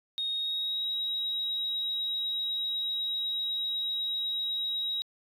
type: tone with pitch glide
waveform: sine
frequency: 3729 to 3823 Hz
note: A#7 to A#7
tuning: 0 to +43 cents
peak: -28 dBFS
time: 0.18-5.02 s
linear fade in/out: 0 ms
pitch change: +43 cents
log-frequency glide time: 0.3-0.87 s
effects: tanh soft clip ceiling -24 dBFS